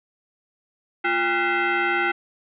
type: tone with frequency modulation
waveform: sine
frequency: 350 Hz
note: F4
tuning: 4 cents sharp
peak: -19 dBFS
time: 1.04-2.12 s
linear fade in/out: 10 ms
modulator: 576 Hz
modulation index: 3.7
effects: none